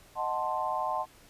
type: chord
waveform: sine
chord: D# diminished seventh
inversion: none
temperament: equal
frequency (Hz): 622.3 / 740 / 880 / 1046.5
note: D#5 / F#5 / A5 / C6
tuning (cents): 0 / 0 / 0 / 0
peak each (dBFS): -36 / -34 / -33 / -33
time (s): 0.15-1.06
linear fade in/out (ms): 50
effects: pink hiss -57 dBFS RMS until 1.29 s + resampled to 32000 Hz